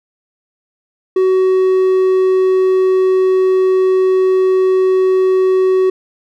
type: tone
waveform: triangle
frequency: 375.1 Hz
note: F#4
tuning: 24 cents sharp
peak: -7 dBFS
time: 1.16-5.9 s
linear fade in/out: 5 ms
effects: none